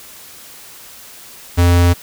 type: tone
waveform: square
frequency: 87.31 Hz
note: F2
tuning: in tune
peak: -9 dBFS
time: 1.57-1.94 s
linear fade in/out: 20 ms
effects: white hiss -38 dBFS RMS until 2.02 s